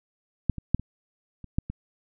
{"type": "clicks", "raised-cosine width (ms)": 5, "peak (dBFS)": [-9, -22, -7, -25, -28, -11, -20], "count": 7, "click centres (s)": [0.497, 0.583, 0.746, 0.796, 1.443, 1.585, 1.7], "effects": []}